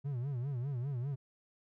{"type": "tone with vibrato", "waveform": "triangle", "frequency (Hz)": 130.81, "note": "C3", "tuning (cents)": 0, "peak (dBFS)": -32, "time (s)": [0.04, 1.16], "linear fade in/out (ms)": 20, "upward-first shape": "sine", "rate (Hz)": 5, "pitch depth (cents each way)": 180, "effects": []}